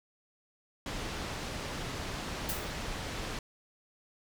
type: low-pass noise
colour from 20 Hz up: pink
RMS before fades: -38 dBFS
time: 0.86-3.39 s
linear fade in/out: 2 ms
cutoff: 6000 Hz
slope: 12 dB/octave
type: noise with exponential decay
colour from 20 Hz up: blue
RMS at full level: -33 dBFS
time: 2.49-2.78 s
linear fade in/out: 1 ms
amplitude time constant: 62 ms
effects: none